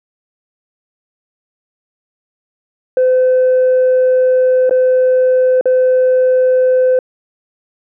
sine tone with dropouts, 511 Hz, C5, 41 cents flat, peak -6 dBFS, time 2.97-6.99 s, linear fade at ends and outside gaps 2 ms, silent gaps 4.695-4.709 / 5.611-5.656 s, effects tanh soft clip ceiling -6 dBFS

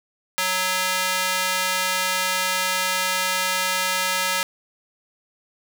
square tone with high-pass filter, 185 Hz, F#3, in tune, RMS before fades -23 dBFS, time 0.38-4.43 s, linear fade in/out 0 ms, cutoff 1300 Hz, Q 0.69, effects none

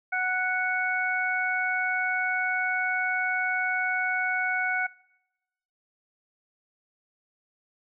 harmonic tone, 740 Hz, F#5, in tune, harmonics 1 / 2 / 3, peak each -31 / -27 / -30 dBFS, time 0.12-4.87 s, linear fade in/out 10 ms, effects noise-tail reverb RT60 1.0 s tail -24 dB re dry

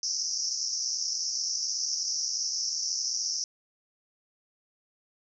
pink band-pass noise, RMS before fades -31 dBFS, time 0.03-3.44 s, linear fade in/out 2 ms, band 5200 to 6000 Hz, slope 96 dB/octave, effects none

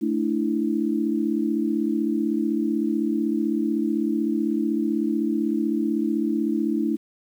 sine chord, A suspended fourth, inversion none, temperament equal, 220 / 293.7 / 329.6 Hz, A3 / D4 / E4, 0 / 0 / 0 cents, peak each -25 dBFS, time 0.01-6.97 s, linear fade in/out 20 ms, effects 9-bit

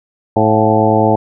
harmonic tone with a mistuned harmonic, 108.7 Hz, A2, 21 cents flat, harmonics 1 / 2 / 3 / 4 / 5 / 6 / 7 / 8, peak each -17 / -17 / -17 / -17 / -17 / -17 / -17 / -17 dBFS, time 0.36-1.16 s, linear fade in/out 5 ms, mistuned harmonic 6, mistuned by +62 cents, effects none

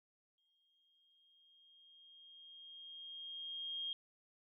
sine tone with exponential growth, 3234 Hz, G#7, 47 cents flat, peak -38 dBFS, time 0.38-3.93 s, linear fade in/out 1 ms, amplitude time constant 770 ms, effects none

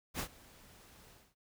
pink noise with ADSR envelope, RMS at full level -36 dBFS, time 0.14-1.35 s, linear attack 57 ms, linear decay 80 ms, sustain -23 dB, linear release 230 ms, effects none

